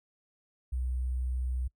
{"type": "tone with sample-and-hold", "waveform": "sine", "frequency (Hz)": 63, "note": "B1", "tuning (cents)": 35, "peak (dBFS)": -29, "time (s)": [0.72, 1.68], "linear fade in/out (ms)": 10, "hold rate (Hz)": 8820, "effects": ["noise-tail reverb RT60 0.1 s tail -23 dB re dry"]}